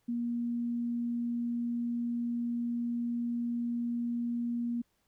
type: tone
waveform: sine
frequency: 237.4 Hz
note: A#3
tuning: 32 cents sharp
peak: -30 dBFS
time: 0.08-4.82 s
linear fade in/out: 10 ms
effects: pink hiss -75 dBFS RMS until 5.07 s

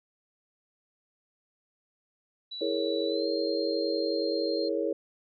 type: tone with pitch glide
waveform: sine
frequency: 3938 to 4196 Hz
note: B7 to C8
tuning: -6 to +4 cents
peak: -36 dBFS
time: 2.51-4.69 s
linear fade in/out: 10 ms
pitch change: +110 cents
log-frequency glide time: 3.06-3.26 s
type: chord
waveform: sine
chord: A# half-diminished seventh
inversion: second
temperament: equal with one note detuned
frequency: 327 / 415.3 / 466.2 / 554.4 Hz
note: E4 / G#4 / A#4 / C#5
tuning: -14 / 0 / 0 / 0 cents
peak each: -32 dBFS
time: 2.61-4.93 s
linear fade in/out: 5 ms
effects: none

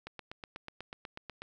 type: click train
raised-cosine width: 0.3 ms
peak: -26 dBFS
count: 12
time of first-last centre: 0.07-1.42 s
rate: 8.15 Hz
effects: none

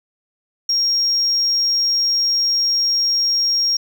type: tone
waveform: sine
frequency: 5580 Hz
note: F8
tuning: 2 cents flat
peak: -13 dBFS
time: 0.69-3.77 s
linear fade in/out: 5 ms
effects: tanh soft clip ceiling -12 dBFS + 8-bit

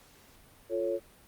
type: chord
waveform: sine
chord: F augmented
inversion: none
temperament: equal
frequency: 349.2 / 440 / 554.4 Hz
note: F4 / A4 / C#5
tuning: 0 / 0 / 0 cents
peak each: -33 / -34 / -31 dBFS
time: 0.69-1 s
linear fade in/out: 50 ms
effects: pink hiss -58 dBFS RMS until 1.27 s + Opus 48 kbps

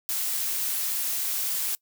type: noise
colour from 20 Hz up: blue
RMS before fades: -28 dBFS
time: 0.09-1.75 s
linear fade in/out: 0 ms
effects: noise-tail reverb RT60 0.1 s tail -24 dB re dry

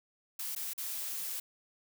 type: noise with dropouts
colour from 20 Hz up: blue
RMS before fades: -38 dBFS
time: 0.39-1.4 s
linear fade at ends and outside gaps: 5 ms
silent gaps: 0.551-0.561 / 0.735-0.778 s
effects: none

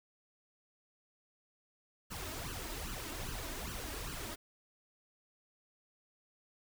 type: noise with flanger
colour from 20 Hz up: pink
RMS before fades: -42 dBFS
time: 2.1-4.36 s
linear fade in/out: 20 ms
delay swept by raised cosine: 0.66 to 3.26 ms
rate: 2.5 Hz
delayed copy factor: +0.75
effects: none

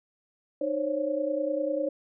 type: tone cluster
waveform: sine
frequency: 306.3 / 533 / 563 Hz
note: D#4 / C5 / C#5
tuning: -27 / +32 / +27 cents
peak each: -32 / -30 / -29 dBFS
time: 0.61-1.89 s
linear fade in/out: 5 ms
effects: none

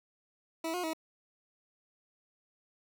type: tone with pitch steps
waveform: 20% pulse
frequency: 325.6 / 358.8 / 320.1 Hz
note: E4 / F4 / D#4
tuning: -21 / +47 / +49 cents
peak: -28 dBFS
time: 0.64-0.934 s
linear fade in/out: 5 ms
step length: 98 ms
effects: none

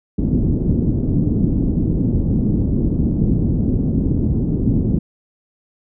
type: low-pass noise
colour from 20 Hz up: white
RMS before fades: -17 dBFS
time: 0.18-4.99 s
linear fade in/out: 5 ms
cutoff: 270 Hz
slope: 24 dB/octave
effects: none

